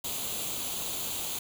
white noise with comb filter, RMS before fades -34 dBFS, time 0.04-1.39 s, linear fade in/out 5 ms, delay 0.28 ms, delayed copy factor +0.65, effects none

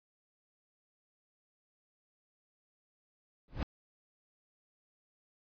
brown noise with exponential growth, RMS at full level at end -27 dBFS, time 3.48-3.63 s, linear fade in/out 1 ms, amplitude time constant 32 ms, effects resampled to 11025 Hz

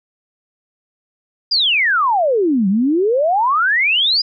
sine exponential two-way sweep, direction down then up, 5030 to 184.6 to 5030 Hz, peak -12 dBFS, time 1.51-4.22 s, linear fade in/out 10 ms, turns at 2.68 s, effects none

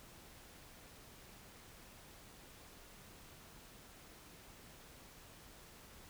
silence, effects pink hiss -58 dBFS RMS until 6.09 s

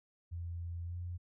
sine tone with pitch glide, 85.5 to 88.01 Hz, F2 to F2, -36 to +14 cents, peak -38 dBFS, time 0.31-1.18 s, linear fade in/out 20 ms, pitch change +50 cents, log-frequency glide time 0.85-0.96 s, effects none

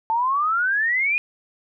sine exponential sweep, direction up, 879 to 2489 Hz, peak -18 dBFS, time 0.1-1.18 s, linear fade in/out 0 ms, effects none

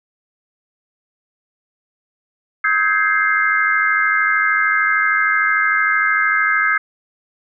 sine chord, Ab major seventh, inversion second, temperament equal with one note detuned, 1274.3 / 1568 / 1661.2 / 2093 Hz, Eb6 / G6 / Ab6 / C7, +41 / 0 / 0 / 0 cents, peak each -19 dBFS, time 2.64-6.78 s, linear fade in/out 5 ms, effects none

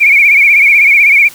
sine tone with vibrato, 2289 Hz, D7, 45 cents flat, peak -3 dBFS, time 0-1.29 s, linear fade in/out 20 ms, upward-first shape sine, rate 16 Hz, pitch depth 92 cents each way, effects white hiss -34 dBFS RMS until 1.34 s

